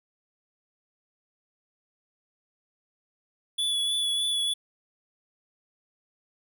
square tone with vibrato, 3425 Hz, A7, 47 cents flat, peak -25 dBFS, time 3.58-4.54 s, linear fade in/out 10 ms, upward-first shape triangle, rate 3.3 Hz, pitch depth 24 cents each way, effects none

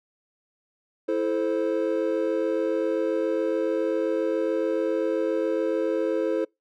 triangle chord, A minor, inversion second, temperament equal with one note detuned, 329.6 / 436 / 523.3 Hz, E4 / A4 / C5, 0 / -16 / 0 cents, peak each -25 dBFS, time 1.08-6.45 s, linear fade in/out 10 ms, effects noise-tail reverb RT60 0.2 s tail -26 dB re dry

